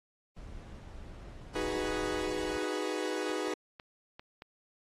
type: noise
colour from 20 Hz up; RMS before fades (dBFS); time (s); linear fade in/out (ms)
brown; -46; 0.36-2.58; 10
type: chord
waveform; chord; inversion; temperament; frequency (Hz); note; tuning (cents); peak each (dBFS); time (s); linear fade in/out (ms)
40% pulse; G# minor seventh; second; equal; 311.1 / 370 / 415.3 / 493.9; D#4 / F#4 / G#4 / B4; 0 / 0 / 0 / 0; -37; 1.55-3.54; 5
type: clicks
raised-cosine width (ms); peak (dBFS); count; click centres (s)
0.3; -30; 6; 2.627 / 3.3 / 3.481 / 3.798 / 4.195 / 4.421
effects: low-pass 9000 Hz 12 dB/octave + AAC 32 kbps